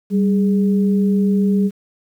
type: tone pair together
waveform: sine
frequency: 195.8 / 415.3 Hz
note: G3 / G#4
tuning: -2 / 0 cents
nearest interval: octave + minor second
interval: 1302 cents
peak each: -13 / -23 dBFS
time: 0.1-1.71 s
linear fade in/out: 50 ms
effects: 8-bit